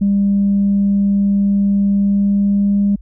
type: tone with pitch glide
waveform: sine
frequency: 199.8 to 201.4 Hz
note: G3 to G3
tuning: +33 to +47 cents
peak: -10 dBFS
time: 0.01-2.96 s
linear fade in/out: 10 ms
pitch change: +14 cents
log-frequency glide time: 1.89-2.79 s
effects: tanh soft clip ceiling -7 dBFS + added 50 Hz sine -35 dBFS peak until 3.01 s